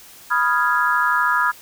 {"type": "chord", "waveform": "sine", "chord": "F half-diminished seventh", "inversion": "second", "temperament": "equal", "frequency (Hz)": [987.8, 1244.5, 1396.9, 1661.2], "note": ["Cb6", "Eb6", "F6", "Ab6"], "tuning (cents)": [0, 0, 0, 0], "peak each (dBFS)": -21, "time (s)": [0.3, 1.52], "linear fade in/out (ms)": 20, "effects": ["white hiss -44 dBFS RMS until 1.61 s"]}